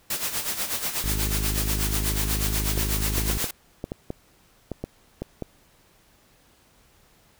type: noise with tremolo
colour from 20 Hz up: white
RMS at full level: -26 dBFS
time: 0.1-3.51 s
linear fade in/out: 5 ms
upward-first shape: sine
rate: 8.2 Hz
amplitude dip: 65%
type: harmonic tone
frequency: 51.91 Hz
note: G#1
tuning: in tune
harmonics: 1 / 2 / 3 / 4 / 5 / 6 / 7 / 8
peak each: -26 / -32 / -36 / -38 / -40 / -42 / -43 / -44 dBFS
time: 1.04-3.38 s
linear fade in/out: 0 ms
type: clicks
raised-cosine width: 2 ms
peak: -16 dBFS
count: 11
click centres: 2.777 / 3.182 / 3.3 / 3.442 / 3.841 / 3.919 / 4.104 / 4.717 / 4.84 / 5.22 / 5.423 s
effects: pink hiss -59 dBFS RMS until 7.39 s